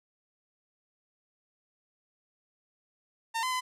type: tone with pitch steps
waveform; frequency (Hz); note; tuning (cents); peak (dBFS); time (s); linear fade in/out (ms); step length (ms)
sawtooth; 909 / 1023 / 1014; A#5 / C6 / B5; -44 / -39 / +45; -25; 3.34-3.61; 20; 90
effects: low-pass 11000 Hz 12 dB/octave